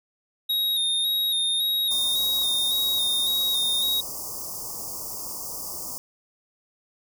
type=tone with vibrato; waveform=square; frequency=3729 Hz; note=A#7; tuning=in tune; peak=-22 dBFS; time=0.49-4.01 s; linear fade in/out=10 ms; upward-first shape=square; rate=1.8 Hz; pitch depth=30 cents each way
type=band-stop noise; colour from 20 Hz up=white; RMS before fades=-34 dBFS; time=1.91-5.98 s; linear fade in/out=0 ms; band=1200 to 4800 Hz; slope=96 dB/octave
effects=none